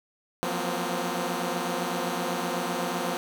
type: tone cluster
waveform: 10% pulse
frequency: 173.2 / 181.1 / 235 / 257.9 Hz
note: F3 / F#3 / A#3 / C4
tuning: -14 / -37 / +14 / -25 cents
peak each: -25 dBFS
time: 0.43-3.17 s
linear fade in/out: 0 ms
effects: none